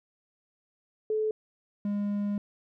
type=tone pair in turn; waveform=sine / triangle; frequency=432.6 / 204.2 Hz; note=A4 / G#3; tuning=-29 / -29 cents; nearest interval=octave + minor second; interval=1300 cents; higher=first; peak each=-25 dBFS; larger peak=neither; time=1.1-1.31 / 1.85-2.38 s; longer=second; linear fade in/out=2 ms; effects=none